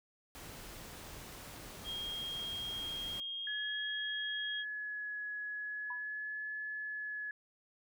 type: noise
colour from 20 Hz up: pink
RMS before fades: -49 dBFS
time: 0.35-3.2 s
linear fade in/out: 0 ms
type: tone with pitch glide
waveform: sine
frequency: 3240 to 3274 Hz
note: G#7 to G#7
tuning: -43 to -25 cents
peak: -38 dBFS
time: 1.84-4.65 s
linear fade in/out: 50 ms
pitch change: +18 cents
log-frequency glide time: 3.35-3.77 s
type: tone with vibrato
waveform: sine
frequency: 1700 Hz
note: G#6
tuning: 40 cents sharp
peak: -38 dBFS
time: 3.47-7.31 s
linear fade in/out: 2 ms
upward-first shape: sine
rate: 0.4 Hz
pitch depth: 13 cents each way
type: tone with exponential decay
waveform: sine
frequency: 984 Hz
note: B5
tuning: 7 cents flat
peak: -39 dBFS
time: 5.9-6.06 s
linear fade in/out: 5 ms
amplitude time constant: 34 ms
effects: none